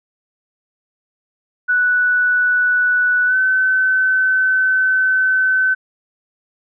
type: tone with pitch glide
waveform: sine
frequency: 1480 to 1522.5 Hz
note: F#6 to F#6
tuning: 0 to +49 cents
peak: -12 dBFS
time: 1.68-5.75 s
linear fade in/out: 20 ms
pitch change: +49 cents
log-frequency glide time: 3.26-3.36 s
effects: none